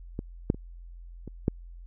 clicks, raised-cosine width 3 ms, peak -19 / -9 / -27 / -26 / -10 dBFS, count 5, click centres 0.191 / 0.501 / 0.545 / 1.277 / 1.481 s, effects added 43 Hz sine -42 dBFS peak until 1.86 s

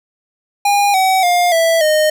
square tone with pitch steps, 812 / 757.6 / 706.9 / 659.5 / 615.4 Hz, G#5 / F#5 / F5 / E5 / D#5, -39 / +41 / +21 / +1 / -19 cents, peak -11 dBFS, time 0.65-2.1 s, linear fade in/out 5 ms, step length 290 ms, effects none

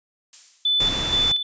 violet noise with exponential decay, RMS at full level -33 dBFS, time 0.33-1.12 s, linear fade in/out 1 ms, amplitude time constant 170 ms
sine tone with tremolo, 3500 Hz, A7, 10 cents flat, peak -17 dBFS, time 0.65-1.43 s, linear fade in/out 5 ms, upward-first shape square, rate 2.1 Hz, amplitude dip 55%
pink noise, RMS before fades -28 dBFS, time 0.8-1.32 s, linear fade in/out 5 ms
effects resampled to 16000 Hz

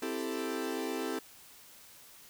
40% pulse chord, A minor seventh, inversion first, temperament equal, 261.6 / 329.6 / 392 / 440 Hz, C4 / E4 / G4 / A4, 0 / 0 / 0 / 0 cents, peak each -38 / -38 / -39 / -38 dBFS, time 0.02-1.19 s, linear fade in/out 5 ms, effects white hiss -55 dBFS RMS until 2.29 s

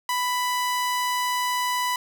sawtooth tone, 992 Hz, B5, 7 cents sharp, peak -19 dBFS, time 0.09-1.96 s, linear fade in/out 2 ms, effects none

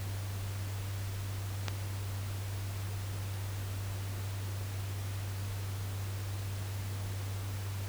click, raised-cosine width 0.2 ms, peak -15 dBFS, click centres 1.683 s, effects added 98 Hz sine -35 dBFS peak until 7.88 s + pink hiss -46 dBFS RMS until 7.88 s

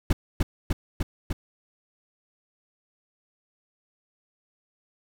brown noise with echo, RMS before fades -18 dBFS, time 0.1-0.13 s, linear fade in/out 5 ms, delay 300 ms, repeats 4, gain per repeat -2 dB, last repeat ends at 1.33 s, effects none

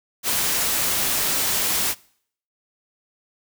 white noise, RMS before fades -22 dBFS, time 0.23-1.95 s, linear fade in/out 50 ms, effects noise-tail reverb RT60 0.6 s tail -23 dB re dry

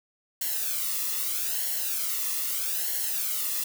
blue noise with flanger, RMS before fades -29 dBFS, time 0.41-3.64 s, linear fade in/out 5 ms, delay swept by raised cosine 0.81 to 1.32 ms, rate 0.79 Hz, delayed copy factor -0.7, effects none

